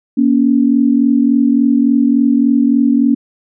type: tone pair together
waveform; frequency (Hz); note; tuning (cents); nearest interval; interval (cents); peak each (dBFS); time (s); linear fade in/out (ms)
sine; 237.9 / 281.4; A#3 / C#4; +35 / +26; minor third; 291; -11; 0.17-3.15; 10
effects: none